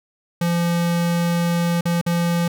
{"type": "tone with dropouts", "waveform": "square", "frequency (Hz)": 171.4, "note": "F3", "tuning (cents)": -32, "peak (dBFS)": -18, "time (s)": [0.41, 2.48], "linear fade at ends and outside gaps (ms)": 5, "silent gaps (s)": [[1.81, 1.854], [2.014, 2.063]], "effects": []}